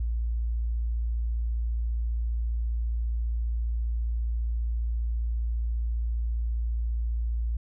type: tone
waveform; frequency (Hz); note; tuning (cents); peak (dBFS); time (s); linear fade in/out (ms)
sine; 57.4; A#1; -26; -25; 0-7.57; 5
effects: none